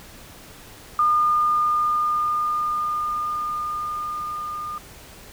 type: tone with level ramp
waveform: sine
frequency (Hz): 1214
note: D#6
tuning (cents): -43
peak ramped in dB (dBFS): -15 to -28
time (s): 0.99-4.78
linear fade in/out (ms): 2
effects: pink hiss -44 dBFS RMS until 5.32 s